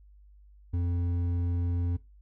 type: tone with hard clipping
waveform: triangle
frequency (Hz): 87.31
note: F2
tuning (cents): 0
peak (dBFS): -28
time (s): 0.73-1.97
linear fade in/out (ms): 10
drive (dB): 11
effects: noise-tail reverb RT60 0.2 s tail -17 dB re dry + added 50 Hz sine -52 dBFS peak until 2.21 s